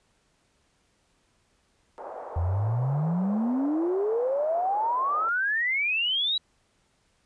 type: band-pass noise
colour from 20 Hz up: pink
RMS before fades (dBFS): -39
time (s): 1.98-5.29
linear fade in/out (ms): 0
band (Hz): 530 to 920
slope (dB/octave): 24
type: exponential sweep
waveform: sine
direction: up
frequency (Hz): 81 to 3951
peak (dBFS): -23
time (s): 2.36-6.38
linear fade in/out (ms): 5
effects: pink hiss -68 dBFS RMS until 7.25 s + resampled to 22050 Hz